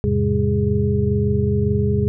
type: tone cluster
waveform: sine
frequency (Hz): 84 / 106.1 / 131.2 / 202.6 / 412.9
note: E2 / G#2 / C3 / G#3 / G#4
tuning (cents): +33 / +38 / +5 / -43 / -10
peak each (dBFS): -22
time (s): 0.04-2.08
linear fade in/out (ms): 0
effects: none